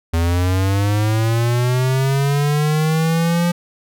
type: linear sweep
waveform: square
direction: up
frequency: 81.9 to 174.61 Hz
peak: -15 dBFS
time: 0.13-3.52 s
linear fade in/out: 10 ms
effects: none